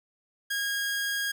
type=tone; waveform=sawtooth; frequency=1634 Hz; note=G#6; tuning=29 cents flat; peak=-24 dBFS; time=0.5-1.32 s; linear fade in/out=10 ms; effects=none